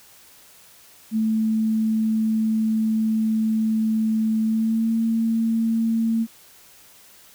sine tone with pitch glide, 220 to 226.3 Hz, A3 to A3, 0 to +49 cents, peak -18 dBFS, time 1.11-6.27 s, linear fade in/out 50 ms, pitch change +49 cents, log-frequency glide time 4.42-4.92 s, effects white hiss -50 dBFS RMS until 7.34 s

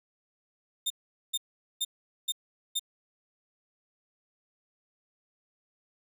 sawtooth tone bursts, 3630 Hz, A#7, 47 cents flat, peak -24 dBFS, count 5, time 0.86-2.795 s, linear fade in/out 10 ms, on 43 ms, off 430 ms, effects none

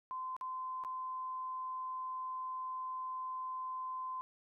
sine tone with dropouts, 1031 Hz, C6, 26 cents flat, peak -38 dBFS, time 0.11-4.21 s, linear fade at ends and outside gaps 0 ms, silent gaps 0.365-0.411 / 0.838-0.848 s, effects none

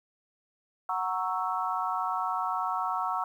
sine chord, F# dominant seventh, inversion none, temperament equal, 740 / 932.3 / 1108.7 / 1318.5 Hz, F#5 / A#5 / C#6 / E6, 0 / 0 / 0 / 0 cents, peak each -33 dBFS, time 0.89-3.24 s, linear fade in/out 2 ms, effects 10-bit

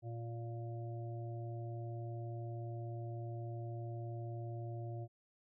harmonic tone, 116.54 Hz, A#2, in tune, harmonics 1 / 3 / 5 / 6, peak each -41 / -50 / -54 / -53 dBFS, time 0.02-5.08 s, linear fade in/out 50 ms, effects none

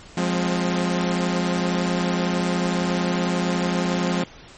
sawtooth chord, F minor, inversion none, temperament equal with one note detuned, 176.75 / 207.7 / 261.6 Hz, F3 / Ab3 / C4, +21 / 0 / 0 cents, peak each -18 / -23 / -24 dBFS, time 0.17-4.24 s, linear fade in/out 5 ms, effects pink hiss -45 dBFS RMS until 4.57 s + MP3 32 kbps

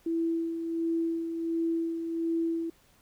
sine tone with tremolo, 331 Hz, E4, 7 cents sharp, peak -25 dBFS, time 0.06-2.7 s, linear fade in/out 5 ms, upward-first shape sine, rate 1.4 Hz, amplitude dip 50%, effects pink hiss -63 dBFS RMS until 3.01 s

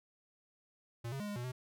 square tone with pitch steps, 117.4 / 136.4 / 207.3 / 205.2 / 122 / 127 Hz, A#2 / C#3 / G#3 / G#3 / B2 / B2, +13 / -28 / -3 / -21 / -21 / +49 cents, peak -39 dBFS, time 1.04-1.52 s, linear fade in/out 10 ms, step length 80 ms, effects none

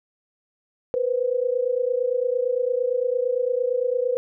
sine tone pair together, 483.8 / 512.6 Hz, B4 / C5, -36 / -36 cents, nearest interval minor second, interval 100 cents, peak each -23 dBFS, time 0.94-4.17 s, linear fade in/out 0 ms, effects none

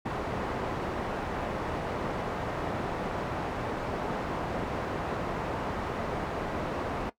white low-pass noise, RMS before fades -33 dBFS, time 0.05-7.1 s, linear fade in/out 10 ms, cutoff 850 Hz, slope 12 dB/octave, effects noise-tail reverb RT60 0.1 s tail -17 dB re dry

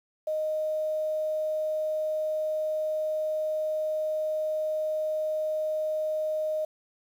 sine tone, 620 Hz, D#5, 6 cents flat, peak -26 dBFS, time 0.27-6.65 s, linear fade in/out 5 ms, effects 9-bit

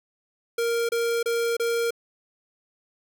square tone bursts, 466.2 Hz, A#4, in tune, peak -23 dBFS, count 4, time 0.58-1.907 s, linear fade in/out 5 ms, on 310 ms, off 29 ms, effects none

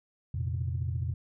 sine chord, F suspended fourth, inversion none, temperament just, 87.31 / 116.41 / 130.96 Hz, F2 / Bb2 / C3, 0 / -2 / +2 cents, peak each -31 / -34 / -34 dBFS, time 0.34-1.14 s, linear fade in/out 5 ms, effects tanh soft clip ceiling -21 dBFS

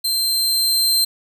sawtooth tone with level ramp, 4135 Hz, C8, 21 cents flat, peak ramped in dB -15 to -11 dBFS, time 0.04-1.05 s, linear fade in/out 10 ms, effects none

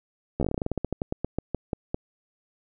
slowing click train, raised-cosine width 2 ms, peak -13 dBFS, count 22, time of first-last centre 0.4-1.945 s, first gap 13 ms, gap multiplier 1.15, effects none

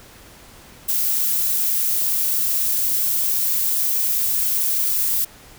violet noise, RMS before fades -20 dBFS, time 0.88-5.25 s, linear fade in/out 10 ms, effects pink hiss -45 dBFS RMS until 5.58 s

